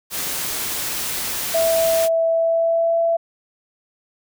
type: noise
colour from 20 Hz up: white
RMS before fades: -25 dBFS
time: 0.1-2.09 s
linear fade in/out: 50 ms
type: tone with pitch glide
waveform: sine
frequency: 658 to 668.7 Hz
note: E5 to E5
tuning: -3 to +25 cents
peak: -15 dBFS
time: 1.54-3.17 s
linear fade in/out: 10 ms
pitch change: +28 cents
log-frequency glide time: 2.27-2.99 s
effects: none